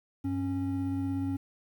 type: tone pair together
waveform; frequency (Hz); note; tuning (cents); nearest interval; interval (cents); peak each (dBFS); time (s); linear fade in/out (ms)
triangle; 96.98 / 274.3; G2 / C#4; -18 / -18; octave + tritone; 1800; -32 / -28; 0.24-1.37; 10
effects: 10-bit